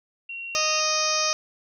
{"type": "tone", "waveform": "sine", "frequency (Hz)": 2742, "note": "F7", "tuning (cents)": -32, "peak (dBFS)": -32, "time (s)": [0.29, 0.8], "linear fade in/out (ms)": 5}
{"type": "harmonic tone", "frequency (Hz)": 620, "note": "D#5", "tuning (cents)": -6, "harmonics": [1, 2, 3, 4, 5, 6, 7, 8, 9, 10], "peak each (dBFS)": [-30, -28, -37, -30, -37, -36, -36, -30, -27, -29], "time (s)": [0.55, 1.33], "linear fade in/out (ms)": 0}
{"effects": []}